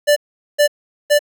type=tone bursts; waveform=square; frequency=587.3 Hz; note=D5; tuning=in tune; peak=-10 dBFS; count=3; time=0.07-1.192 s; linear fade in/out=20 ms; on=94 ms; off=420 ms; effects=none